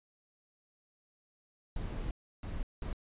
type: noise bursts at uneven times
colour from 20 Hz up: brown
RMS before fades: -37 dBFS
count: 3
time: 1.76-2.11 / 2.43-2.63 / 2.82-2.93 s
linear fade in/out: 2 ms
effects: resampled to 8000 Hz